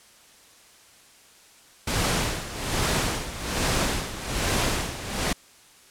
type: noise with tremolo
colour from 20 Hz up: pink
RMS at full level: -23 dBFS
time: 1.87-5.33 s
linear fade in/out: 5 ms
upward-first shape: sine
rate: 1.2 Hz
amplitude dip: 75%
effects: white hiss -53 dBFS RMS until 5.9 s + low-pass 10000 Hz 12 dB/octave